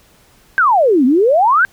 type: exponential two-way sweep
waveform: sine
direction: down then up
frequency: 1614 to 241.4 to 1614 Hz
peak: -8 dBFS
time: 0.58-1.65 s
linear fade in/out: 0 ms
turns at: 1.05 s
effects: pink hiss -50 dBFS RMS until 1.72 s